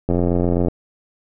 click train, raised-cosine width 2 ms, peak -6 dBFS, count 53, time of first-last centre 0.09-0.684 s, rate 87.6 Hz, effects none

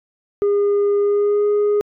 sine tone with pitch glide, 406.6 to 414.2 Hz, G#4 to G#4, -37 to -5 cents, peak -11 dBFS, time 0.42-1.81 s, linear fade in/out 0 ms, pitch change +32 cents, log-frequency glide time 0.99-1.46 s, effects tanh soft clip ceiling -13 dBFS

